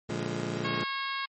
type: chord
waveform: 20% pulse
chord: Bb dominant seventh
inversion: none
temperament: just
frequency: 116.54 / 145.68 / 174.81 / 209.8 Hz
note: Bb2 / D3 / F3 / Ab3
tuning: 0 / -14 / +2 / +18 cents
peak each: -32 dBFS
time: 0.09-0.84 s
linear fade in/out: 5 ms
type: harmonic tone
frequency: 546 Hz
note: C#5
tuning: 26 cents flat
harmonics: 2 / 3 / 4 / 5 / 6 / 7 / 8 / 9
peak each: -34 / -37 / -38 / -42 / -41 / -42 / -44 / -47 dBFS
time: 0.64-1.26 s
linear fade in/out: 10 ms
effects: MP3 32 kbps